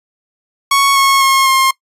sawtooth tone with pitch steps, 1108.7 / 1094.1 / 1079.6 / 1065.4 Hz, C#6 / C#6 / C#6 / C6, 0 / -23 / -46 / +31 cents, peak -5 dBFS, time 0.71-1.71 s, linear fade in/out 5 ms, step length 250 ms, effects noise-tail reverb RT60 0.1 s tail -22 dB re dry + resampled to 32000 Hz

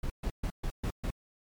brown noise bursts, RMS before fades -32 dBFS, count 6, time 0.03-1.106 s, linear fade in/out 5 ms, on 71 ms, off 130 ms, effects MP3 96 kbps

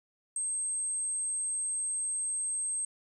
sine tone, 8372 Hz, C9, in tune, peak -30 dBFS, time 0.36-2.85 s, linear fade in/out 2 ms, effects 11-bit

